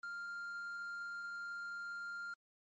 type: tone with quantisation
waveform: triangle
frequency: 1396.9 Hz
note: F6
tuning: in tune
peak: -40 dBFS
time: 0.03-2.34 s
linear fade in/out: 5 ms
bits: 10
effects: MP3 32 kbps